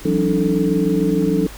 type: tone cluster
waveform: sine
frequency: 171.2 / 190.6 / 280.5 / 307.3 / 441.7 Hz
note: F3 / G3 / C#4 / D#4 / A4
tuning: -34 / -48 / +21 / -21 / +7 cents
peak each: -21 dBFS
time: 0.05-1.47 s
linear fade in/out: 5 ms
effects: added 50 Hz sine -37 dBFS peak until 1.57 s + pink hiss -38 dBFS RMS until 1.57 s